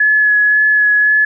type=tone with vibrato; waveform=sine; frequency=1700 Hz; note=G#6; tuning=40 cents sharp; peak=-8 dBFS; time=0-1.25 s; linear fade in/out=5 ms; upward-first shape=sine; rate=1.9 Hz; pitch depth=14 cents each way; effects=none